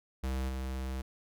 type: tone with level steps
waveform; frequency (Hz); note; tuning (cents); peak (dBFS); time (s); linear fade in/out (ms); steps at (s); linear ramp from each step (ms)
square; 65.41; C2; 0; -32 / -35; 0.23-1.02; 10; 0.48; 20
effects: none